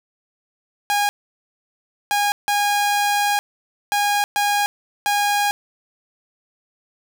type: tone bursts at uneven times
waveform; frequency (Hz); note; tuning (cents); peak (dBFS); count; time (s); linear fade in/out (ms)
sawtooth; 819; G#5; -24; -13; 6; 0.9-1.09 / 2.11-2.32 / 2.48-3.39 / 3.92-4.24 / 4.36-4.66 / 5.06-5.51; 0
effects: none